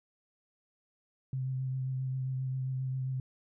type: tone with vibrato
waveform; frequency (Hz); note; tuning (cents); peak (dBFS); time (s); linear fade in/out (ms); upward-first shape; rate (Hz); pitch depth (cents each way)
sine; 130.81; C3; 0; -31; 1.33-3.2; 2; triangle; 7.5; 22
effects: none